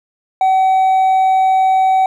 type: tone with hard clipping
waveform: sine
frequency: 759 Hz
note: F#5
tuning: 44 cents sharp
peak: -10 dBFS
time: 0.41-2.06 s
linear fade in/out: 2 ms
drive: 2 dB
effects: none

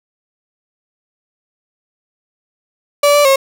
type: tone with pitch steps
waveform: 35% pulse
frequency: 578 / 583 / 541 Hz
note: D5 / D5 / C#5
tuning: -28 / -13 / -42 cents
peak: -6 dBFS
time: 3.03-3.36 s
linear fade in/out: 5 ms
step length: 110 ms
effects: none

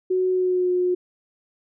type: tone with pitch glide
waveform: sine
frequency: 370 to 360.9 Hz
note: F#4 to F#4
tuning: 0 to -43 cents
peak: -18 dBFS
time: 0.1-0.95 s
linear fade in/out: 10 ms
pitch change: -43 cents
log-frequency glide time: 0.31-0.71 s
effects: none

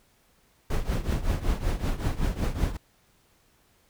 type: noise with tremolo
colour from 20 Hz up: brown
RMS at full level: -23 dBFS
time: 0.7-2.77 s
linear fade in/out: 5 ms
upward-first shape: triangle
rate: 5.3 Hz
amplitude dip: 85%
effects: pink hiss -64 dBFS RMS until 3.89 s

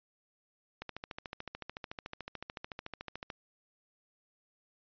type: click train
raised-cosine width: 0.3 ms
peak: -24 dBFS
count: 35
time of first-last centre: 0.82-3.302 s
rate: 13.7 Hz
effects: resampled to 11025 Hz

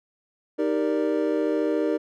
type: chord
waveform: triangle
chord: Eb major seventh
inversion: none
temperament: equal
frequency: 311.1 / 392 / 466.2 / 587.3 Hz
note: Eb4 / G4 / Bb4 / D5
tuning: 0 / 0 / 0 / 0 cents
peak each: -23 / -26 / -25 / -27 dBFS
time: 0.58-1.98 s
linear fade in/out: 20 ms
effects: none

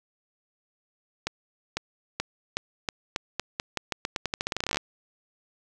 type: accelerating click train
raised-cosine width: 0.2 ms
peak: -10 dBFS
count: 27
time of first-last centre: 1.27-4.771 s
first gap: 500 ms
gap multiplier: 0.86
effects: none

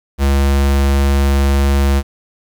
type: tone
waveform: square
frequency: 69.3 Hz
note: C#2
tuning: in tune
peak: -11 dBFS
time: 0.18-2.03 s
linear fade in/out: 50 ms
effects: 8-bit

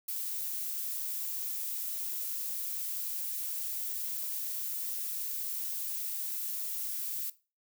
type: noise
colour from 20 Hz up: violet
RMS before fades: -36 dBFS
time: 0.08-7.3 s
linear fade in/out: 5 ms
effects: noise-tail reverb RT60 0.3 s tail -17 dB re dry

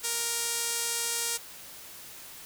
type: tone with band-pass filter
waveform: sawtooth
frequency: 467.4 Hz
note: A#4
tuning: 5 cents sharp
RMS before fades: -31 dBFS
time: 0.03-1.38 s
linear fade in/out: 20 ms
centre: 9000 Hz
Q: 1.2
effects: white hiss -46 dBFS RMS until 2.45 s

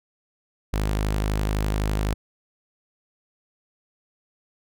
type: tone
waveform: sawtooth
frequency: 51.9 Hz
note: G#1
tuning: in tune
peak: -18 dBFS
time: 0.73-2.14 s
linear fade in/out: 5 ms
effects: none

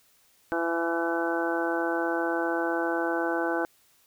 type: harmonic tone with a mistuned harmonic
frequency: 167.8 Hz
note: E3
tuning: 31 cents sharp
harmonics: 2 / 3 / 4 / 5 / 6 / 7 / 8 / 9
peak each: -29 / -32 / -33 / -33 / -40 / -40 / -40 / -32 dBFS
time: 0.52-3.65 s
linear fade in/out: 0 ms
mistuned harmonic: 7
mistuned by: -21 cents
effects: white hiss -63 dBFS RMS until 4.06 s

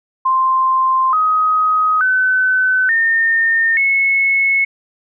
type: tone with pitch steps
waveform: sine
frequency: 1046.5 / 1259 / 1514.6 / 1822.1 / 2192 Hz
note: C6 / D#6 / F#6 / A#6 / C#7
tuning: 0 / +20 / +40 / -40 / -20 cents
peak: -11 dBFS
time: 0.25-4.65 s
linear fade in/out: 10 ms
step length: 880 ms
effects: none

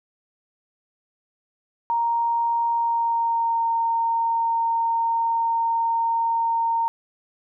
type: tone with pitch glide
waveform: sine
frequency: 932.3 to 919.5 Hz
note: A#5 to A#5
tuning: 0 to -24 cents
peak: -19 dBFS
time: 1.9-6.88 s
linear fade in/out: 0 ms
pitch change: -24 cents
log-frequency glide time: 2.73-3.67 s
effects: none

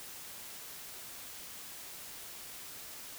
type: silence
effects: white hiss -47 dBFS RMS until 3.18 s

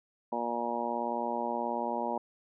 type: harmonic tone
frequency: 118.6 Hz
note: A#2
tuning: 30 cents sharp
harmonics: 2 / 3 / 4 / 5 / 6 / 7 / 8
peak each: -38 / -40 / -40 / -37 / -40 / -36 / -36 dBFS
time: 0.32-2.18 s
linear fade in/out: 5 ms
effects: none

